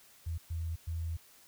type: tone bursts at uneven times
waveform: sine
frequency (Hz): 82.41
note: E2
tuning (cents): 0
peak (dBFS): -33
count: 3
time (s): 0.26-0.38 / 0.5-0.76 / 0.87-1.17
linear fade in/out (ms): 10
effects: white hiss -60 dBFS RMS until 1.47 s